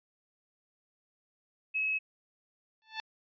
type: tone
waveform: sine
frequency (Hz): 2571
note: E7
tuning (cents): -44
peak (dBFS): -28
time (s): 1.74-1.99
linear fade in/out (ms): 20
type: tone with exponential growth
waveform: 10% pulse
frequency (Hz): 880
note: A5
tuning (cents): 0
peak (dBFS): -23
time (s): 2.82-3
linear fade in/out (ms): 0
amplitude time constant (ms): 37
effects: resampled to 11025 Hz